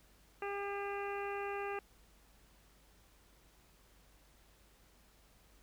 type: harmonic tone with a mistuned harmonic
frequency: 401.8 Hz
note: G4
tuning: 43 cents sharp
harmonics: 1 / 2 / 3 / 4 / 5 / 6 / 7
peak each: -40 / -43 / -46 / -48 / -51 / -51 / -51 dBFS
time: 0.42-1.79 s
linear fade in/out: 2 ms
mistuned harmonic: 7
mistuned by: -44 cents
effects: added 50 Hz sine -66 dBFS peak until 5.62 s + pink hiss -67 dBFS RMS until 5.62 s